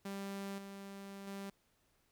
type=tone with level steps; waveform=sawtooth; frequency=197.3 Hz; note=G3; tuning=11 cents sharp; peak=-37 / -43 / -39 dBFS; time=0.05-1.5 s; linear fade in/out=5 ms; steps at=0.58 / 1.27 s; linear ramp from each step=5 ms; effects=pink hiss -75 dBFS RMS until 2.11 s